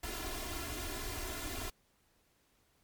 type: noise with comb filter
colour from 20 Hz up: pink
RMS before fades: -40 dBFS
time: 0.03-1.7 s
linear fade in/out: 5 ms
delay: 2.9 ms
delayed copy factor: +0.9
effects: pink hiss -72 dBFS RMS until 2.83 s + MP3 96 kbps